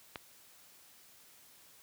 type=click; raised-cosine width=0.3 ms; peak=-23 dBFS; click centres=0.158 s; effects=white hiss -60 dBFS RMS until 1.82 s + high-pass 60 Hz 12 dB/octave